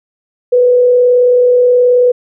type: tone with frequency modulation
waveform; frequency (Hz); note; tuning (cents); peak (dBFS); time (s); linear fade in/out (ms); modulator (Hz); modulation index
sine; 493.9; B4; 0; -5; 0.52-2.12; 10; 38.7; 0.22
effects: none